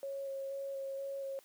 sine tone with vibrato, 547 Hz, C#5, 23 cents flat, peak -37 dBFS, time 0.03-1.39 s, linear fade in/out 0 ms, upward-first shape square, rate 2.1 Hz, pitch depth 11 cents each way, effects white hiss -64 dBFS RMS until 1.44 s + high-pass 300 Hz 12 dB/octave

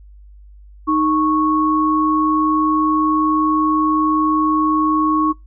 sine tone pair together, 310 / 1104.7 Hz, D#4 / C#6, -6 / -6 cents, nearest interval octave + minor seventh, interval 2200 cents, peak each -16 dBFS, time 0.87-5.33 s, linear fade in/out 20 ms, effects noise-tail reverb RT60 0.2 s tail -24 dB re dry + added 50 Hz sine -39 dBFS peak until 5.46 s

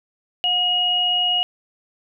sine tone pair together, 721 / 2884 Hz, F#5 / F#7, -45 / -45 cents, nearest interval 2 octaves, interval 2400 cents, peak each -26 / -17 dBFS, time 0.44-1.43 s, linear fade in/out 0 ms, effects none

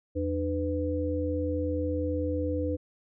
sine tone cluster, 83.7 / 300.1 / 498.5 Hz, E2 / D4 / B4, +27 / +38 / +16 cents, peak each -31 dBFS, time 0.15-2.77 s, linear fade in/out 20 ms, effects none

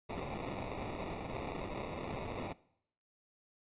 white noise with sample-and-hold, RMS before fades -41 dBFS, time 0.09-2.53 s, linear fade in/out 10 ms, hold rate 1575 Hz, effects noise-tail reverb RT60 0.7 s tail -21 dB re dry + resampled to 8000 Hz

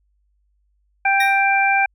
harmonic tone, 787 Hz, G5, 7 cents sharp, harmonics 1 / 2 / 3, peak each -17 / -20 / -18 dBFS, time 1.05-1.86 s, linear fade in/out 5 ms
25% pulse tone with exponential decay, 1864.7 Hz, A#6, in tune, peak -16 dBFS, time 1.2-1.46 s, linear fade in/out 5 ms, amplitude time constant 55 ms
effects added 50 Hz sine -61 dBFS peak until 1.94 s

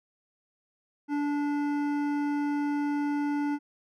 triangle tone with hard clipping, 290.4 Hz, D4, 19 cents flat, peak -28 dBFS, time 1.08-3.59 s, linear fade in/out 50 ms, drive 16 dB, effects none

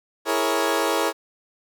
20% pulse chord, A# half-diminished seventh, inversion second, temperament equal, 329.6 / 415.3 / 466.2 / 554.4 Hz, E4 / G#4 / A#4 / C#5, 0 / 0 / 0 / 0 cents, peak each -21 dBFS, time 0.25-1.13 s, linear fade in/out 50 ms, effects none

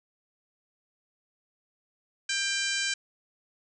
harmonic tone with a mistuned harmonic, 793 Hz, G5, 20 cents sharp, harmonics 2 / 3 / 4 / 5 / 6 / 7 / 8 / 9 / 10, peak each -32 / -34 / -35 / -36 / -37 / -37 / -38 / -39 / -39 dBFS, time 2.29-2.94 s, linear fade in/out 5 ms, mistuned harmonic 4, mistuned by -41 cents, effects none

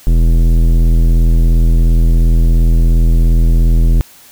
sine tone with tanh clipping, 41.42 Hz, E1, 9 cents sharp, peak -8 dBFS, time 0.07-4.01 s, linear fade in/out 0 ms, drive 15 dB, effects white hiss -41 dBFS RMS until 4.31 s

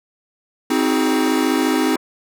square chord, Ab dominant seventh, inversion first, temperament equal with one note detuned, 261.6 / 316.4 / 370 / 415.3 Hz, C4 / Eb4 / Gb4 / Ab4, 0 / +29 / 0 / 0 cents, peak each -20 / -20 / -26 / -25 dBFS, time 0.7-1.96 s, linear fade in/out 5 ms
pink band-pass noise, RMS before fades -34 dBFS, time 0.74-1.97 s, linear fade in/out 5 ms, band 480 to 2200 Hz, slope 48 dB/octave
effects none

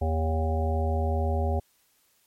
harmonic tone, 79.8 Hz, D#2, 44 cents sharp, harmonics 1 / 3 / 5 / 7 / 9 / 10, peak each -24 / -35 / -34 / -34 / -34 / -37 dBFS, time 0.01-1.6 s, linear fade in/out 10 ms, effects white hiss -66 dBFS RMS until 2.26 s + MP3 64 kbps

